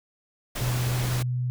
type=noise; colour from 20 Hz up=pink; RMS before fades=-32 dBFS; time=0.55-1.23 s; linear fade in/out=10 ms
type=tone with pitch glide; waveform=sine; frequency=123.47 to 124.47 Hz; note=B2 to B2; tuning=0 to +14 cents; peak=-24 dBFS; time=0.61-1.5 s; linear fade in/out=0 ms; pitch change=+14 cents; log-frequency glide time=0.86-1.37 s
effects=none